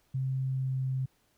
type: tone with pitch glide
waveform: sine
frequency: 132.1 to 131.34 Hz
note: C3 to C3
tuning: +17 to +7 cents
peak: -28 dBFS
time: 0.14-1.06 s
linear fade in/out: 10 ms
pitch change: -10 cents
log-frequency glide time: 0.49-0.78 s
effects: pink hiss -70 dBFS RMS until 1.37 s